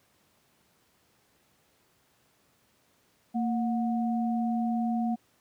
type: tone pair together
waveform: sine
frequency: 229.3 / 728 Hz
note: A#3 / F#5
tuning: -28 / -28 cents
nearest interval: octave + minor sixth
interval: 2000 cents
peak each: -26 / -33 dBFS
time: 3.34-5.16 s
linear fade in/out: 20 ms
effects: pink hiss -67 dBFS RMS until 5.4 s + high-pass 100 Hz 12 dB/octave